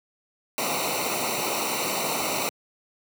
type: noise with comb filter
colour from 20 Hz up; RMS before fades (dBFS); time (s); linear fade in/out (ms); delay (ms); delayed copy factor
pink; -27; 0.58-2.49; 0; 0.6; -0.9
effects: high-pass 150 Hz 12 dB/octave